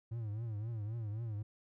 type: tone with vibrato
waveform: triangle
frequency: 110 Hz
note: A2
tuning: in tune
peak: -35 dBFS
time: 0.11-1.43 s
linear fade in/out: 10 ms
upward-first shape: triangle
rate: 3.8 Hz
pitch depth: 150 cents each way
effects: none